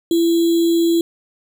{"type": "tone with sample-and-hold", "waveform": "sine", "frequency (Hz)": 335.6, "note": "E4", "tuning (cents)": 31, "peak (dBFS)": -12, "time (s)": [0.11, 1.01], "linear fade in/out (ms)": 2, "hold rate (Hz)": 3675, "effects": []}